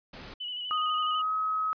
pink noise, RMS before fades -44 dBFS, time 0.13-0.34 s, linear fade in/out 5 ms
sine tone with vibrato, 2960 Hz, F#7, in tune, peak -33 dBFS, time 0.4-1.22 s, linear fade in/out 10 ms, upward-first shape square, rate 12 Hz, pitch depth 27 cents each way
sine tone with pitch glide, 1244.5 to 1275.1 Hz, D#6 to D#6, 0 to +42 cents, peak -26 dBFS, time 0.71-1.73 s, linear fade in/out 0 ms, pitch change +42 cents, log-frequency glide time 1.11-1.33 s
effects resampled to 11025 Hz

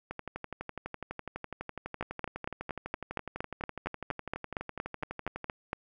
two click trains, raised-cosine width 0.5 ms, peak -17 / -22 dBFS, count 17 / 65, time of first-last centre 2.01-5.731 / 0.11-5.443 s, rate 4.3 / 12 Hz, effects none

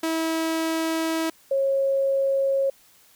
sawtooth / sine tone pair in turn, 324 / 544.9 Hz, E4 / C#5, -30 / -30 cents, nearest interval major sixth, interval 900 cents, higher second, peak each -19 dBFS, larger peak neither, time 0.03-1.3 / 1.51-2.7 s, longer first, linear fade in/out 5 ms, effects white hiss -56 dBFS RMS until 3.15 s

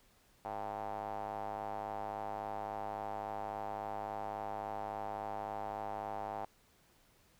square tone with band-pass filter, 51.8 Hz, G#1, 4 cents flat, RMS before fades -41 dBFS, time 0.45-6.45 s, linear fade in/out 0 ms, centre 790 Hz, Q 4.8, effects pink hiss -68 dBFS RMS until 7.39 s

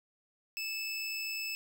25% pulse tone, 2621 Hz, E7, 11 cents flat, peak -31 dBFS, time 0.57-1.55 s, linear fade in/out 0 ms, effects none

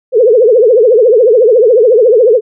sine tone with vibrato, 466.2 Hz, A#4, in tune, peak -3 dBFS, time 0.12-2.41 s, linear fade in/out 50 ms, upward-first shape triangle, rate 14 Hz, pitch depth 240 cents each way, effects none

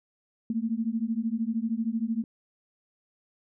sine beating tone pair, 220 / 233 Hz, A3 / A#3, 0 / -1 cents, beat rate 13 Hz, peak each -29 dBFS, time 0.5-2.24 s, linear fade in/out 2 ms, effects none

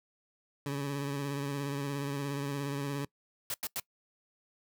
20% pulse tone with vibrato, 140.9 Hz, C#3, 29 cents sharp, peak -28 dBFS, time 0.66-3.05 s, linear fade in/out 2 ms, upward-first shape sine, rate 17 Hz, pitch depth 35 cents each way
white noise bursts, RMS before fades -35 dBFS, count 3, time 3.5-3.799 s, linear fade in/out 2 ms, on 41 ms, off 88 ms
effects noise-tail reverb RT60 0.1 s tail -23 dB re dry

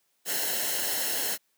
white noise with comb filter, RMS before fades -29 dBFS, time 0.25-1.38 s, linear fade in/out 50 ms, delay 0.84 ms, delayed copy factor -0.7, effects white hiss -72 dBFS RMS until 1.57 s + high-pass 150 Hz 12 dB/octave

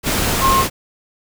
sine tone in noise, 1068 Hz, C6, 35 cents sharp, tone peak -12 dBFS, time 0.4-0.65 s, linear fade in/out 50 ms, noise pink, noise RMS -18 dBFS, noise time 0.03-0.7 s, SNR +3 dB, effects none

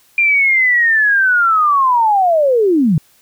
sine linear sweep, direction down, 2400 to 138.59 Hz, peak -9 dBFS, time 0.18-2.98 s, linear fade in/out 2 ms, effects white hiss -52 dBFS RMS until 3.21 s

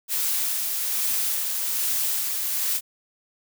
blue noise with tremolo, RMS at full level -24 dBFS, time 0.08-2.81 s, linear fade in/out 50 ms, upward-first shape sine, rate 1.2 Hz, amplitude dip 30%, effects none

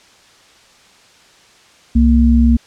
sine tone pair together, 65.41 / 233.1 Hz, C2 / A#3, 0 / 0 cents, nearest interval octave + minor seventh, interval 2200 cents, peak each -10 dBFS, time 1.95-2.57 s, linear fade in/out 10 ms, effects white hiss -47 dBFS RMS until 2.66 s + low-pass 6000 Hz 12 dB/octave

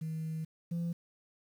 sine tone pair in turn, 159.4 / 170.25 Hz, D#3 / F3, +42 / -44 cents, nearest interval minor second, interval 114 cents, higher second, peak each -33 / -29 dBFS, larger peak second, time 0.01-0.45 / 0.71-0.93 s, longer first, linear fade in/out 10 ms, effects tanh soft clip ceiling -31 dBFS + 10-bit

